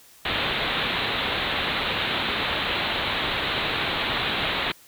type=low-pass noise; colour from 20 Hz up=white; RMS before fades=-26 dBFS; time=0.25-4.72 s; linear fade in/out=5 ms; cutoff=4000 Hz; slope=96 dB/octave; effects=white hiss -52 dBFS RMS until 4.87 s